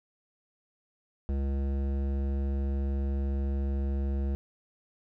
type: tone with hard clipping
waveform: sine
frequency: 68.7 Hz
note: C#2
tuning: 15 cents flat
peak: -29 dBFS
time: 1.29-4.35 s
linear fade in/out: 0 ms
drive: 14 dB
effects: none